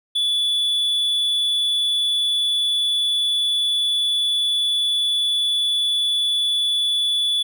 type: tone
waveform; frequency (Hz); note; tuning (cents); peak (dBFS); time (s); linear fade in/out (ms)
triangle; 3445; A7; -37; -16; 0.15-7.43; 10
effects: none